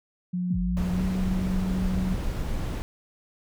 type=tone with pitch glide; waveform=sine; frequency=179.4 to 185.51 Hz; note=F3 to F#3; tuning=+47 to +5 cents; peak=-25 dBFS; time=0.33-2.15 s; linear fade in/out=10 ms; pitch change=+58 cents; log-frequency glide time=0.94-1.01 s
type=exponential two-way sweep; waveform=sine; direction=down then up; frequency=252 to 44.27 to 74.9 Hz; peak=-27 dBFS; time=0.5-0.85 s; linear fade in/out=10 ms; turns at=0.59 s
type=noise; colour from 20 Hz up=brown; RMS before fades=-29 dBFS; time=0.77-2.82 s; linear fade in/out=0 ms
effects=none